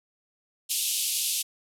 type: band-pass noise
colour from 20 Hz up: white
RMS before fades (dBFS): -28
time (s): 0.69-1.43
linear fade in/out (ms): 20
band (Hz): 2700 to 13000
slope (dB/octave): 48
effects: none